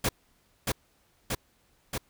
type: noise with echo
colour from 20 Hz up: pink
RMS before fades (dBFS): -26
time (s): 0.04-0.09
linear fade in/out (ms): 5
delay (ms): 630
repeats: 3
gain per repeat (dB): -2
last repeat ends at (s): 1.98
effects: pink hiss -67 dBFS RMS until 2.09 s